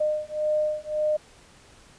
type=beating tone pair; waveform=sine; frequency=608 / 609.8 Hz; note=D#5 / D#5; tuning=-40 / -35 cents; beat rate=1.8 Hz; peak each=-26 dBFS; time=0-1.17 s; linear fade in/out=10 ms; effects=pink hiss -53 dBFS RMS until 1.98 s + resampled to 22050 Hz